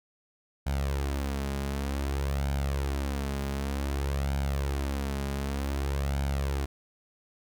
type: tone with flanger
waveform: sawtooth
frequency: 69.3 Hz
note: C#2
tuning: in tune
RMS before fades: -30 dBFS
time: 0.66-6.66 s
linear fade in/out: 10 ms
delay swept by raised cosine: 1.3 to 4.9 ms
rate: 0.54 Hz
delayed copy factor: +0.55
effects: none